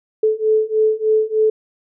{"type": "beating tone pair", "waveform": "sine", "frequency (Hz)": [433, 436.3], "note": ["A4", "A4"], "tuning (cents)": [-28, -15], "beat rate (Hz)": 3.3, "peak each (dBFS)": [-17, -16], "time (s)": [0.23, 1.5], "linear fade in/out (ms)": 5, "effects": []}